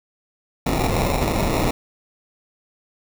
pink noise with sample-and-hold, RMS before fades -20 dBFS, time 0.66-1.71 s, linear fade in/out 5 ms, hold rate 1575 Hz, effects none

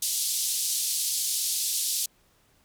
white band-pass noise, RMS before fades -28 dBFS, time 0.02-2.06 s, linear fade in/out 5 ms, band 3700 to 12000 Hz, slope 24 dB/octave, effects pink hiss -64 dBFS RMS until 2.64 s

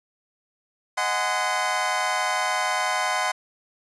25% pulse chord, Ab dominant seventh, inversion second, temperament equal with one note detuned, 622.3 / 740 / 830.6 / 1026.7 Hz, Eb5 / Gb5 / Ab5 / C6, 0 / 0 / 0 / -33 cents, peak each -28 / -23 / -27 / -22 dBFS, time 0.97-3.32 s, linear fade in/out 10 ms, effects resampled to 22050 Hz

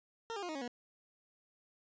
20% pulse tone with pitch steps, 457.1 / 402.6 / 354.5 / 312.2 / 275 / 242.1 Hz, A#4 / G4 / F4 / D#4 / C#4 / B3, -34 / +46 / +26 / +6 / -14 / -34 cents, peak -34 dBFS, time 0.3-0.678 s, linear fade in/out 0 ms, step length 63 ms, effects resampled to 16000 Hz

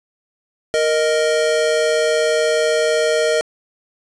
square tone pair together, 466.2 / 622.3 Hz, A#4 / D#5, 0 / 0 cents, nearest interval perfect fourth, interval 500 cents, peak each -18 dBFS, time 0.74-3.41 s, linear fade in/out 0 ms, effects resampled to 22050 Hz + 7-bit

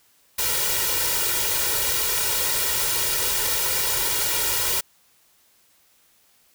white noise with comb filter, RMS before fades -23 dBFS, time 0.38-4.81 s, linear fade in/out 10 ms, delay 2.1 ms, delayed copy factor +1, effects white hiss -60 dBFS RMS until 6.54 s

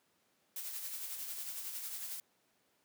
blue noise with tremolo, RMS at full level -41 dBFS, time 0.56-2.2 s, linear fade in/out 2 ms, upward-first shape sine, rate 11 Hz, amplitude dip 40%, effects pink hiss -74 dBFS RMS until 2.84 s + high-pass 200 Hz 12 dB/octave

